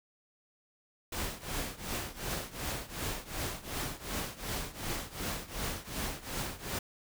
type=noise with tremolo; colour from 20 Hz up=pink; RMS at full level=-34 dBFS; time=1.12-6.79 s; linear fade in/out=5 ms; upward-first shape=triangle; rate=2.7 Hz; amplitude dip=90%; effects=none